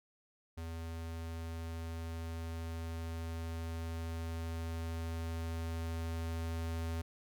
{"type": "tone with level ramp", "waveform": "square", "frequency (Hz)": 82.41, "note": "E2", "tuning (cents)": 0, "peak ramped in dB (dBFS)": [-41, -36], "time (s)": [0.57, 7.02], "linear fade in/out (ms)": 10, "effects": []}